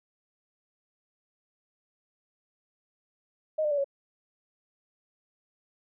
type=tone with pitch steps; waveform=sine; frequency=622.3 / 599.4 / 577.3 / 556 Hz; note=D#5 / D5 / D5 / C#5; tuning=0 / +35 / -30 / +5 cents; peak=-24 dBFS; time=3.58-3.844 s; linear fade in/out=10 ms; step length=66 ms; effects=none